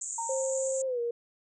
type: band-pass noise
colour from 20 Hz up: white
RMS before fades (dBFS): -37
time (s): 0.01-0.82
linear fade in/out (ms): 5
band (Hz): 6700 to 7900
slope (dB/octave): 96
type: tone with exponential decay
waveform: sine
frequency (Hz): 920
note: A#5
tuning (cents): -23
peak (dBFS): -30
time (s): 0.18-0.92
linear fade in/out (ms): 5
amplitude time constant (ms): 160
type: tone with pitch glide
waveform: sine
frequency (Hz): 530 to 472.2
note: C5 to A#4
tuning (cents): +22 to +22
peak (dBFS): -28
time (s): 0.29-1.11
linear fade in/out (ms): 5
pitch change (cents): -200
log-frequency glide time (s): 0.86-1
effects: none